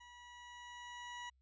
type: tone with level ramp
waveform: 20% pulse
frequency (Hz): 970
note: B5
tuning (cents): -31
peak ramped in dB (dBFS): -51 to -39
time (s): 0-1.3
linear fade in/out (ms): 10
effects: added 64 Hz sine -70 dBFS peak until 1.41 s + resampled to 16000 Hz